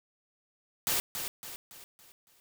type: noise with echo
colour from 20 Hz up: white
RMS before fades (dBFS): -29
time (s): 0.87-1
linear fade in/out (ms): 0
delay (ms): 280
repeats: 5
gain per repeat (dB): -7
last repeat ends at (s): 2.4
effects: none